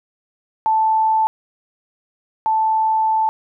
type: tone pair in turn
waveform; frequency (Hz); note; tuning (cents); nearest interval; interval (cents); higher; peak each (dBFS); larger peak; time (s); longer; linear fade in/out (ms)
sine; 879 / 879; A5 / A5; -2 / -2; unison; 0; neither; -13 / -14; first; 0.66-1.27 / 2.46-3.29; second; 0
effects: none